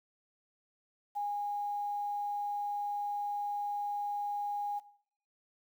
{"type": "tone with quantisation", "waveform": "sine", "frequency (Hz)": 820, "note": "G#5", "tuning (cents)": -22, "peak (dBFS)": -32, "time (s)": [1.15, 4.8], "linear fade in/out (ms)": 20, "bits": 10, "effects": ["noise-tail reverb RT60 0.6 s tail -18 dB re dry"]}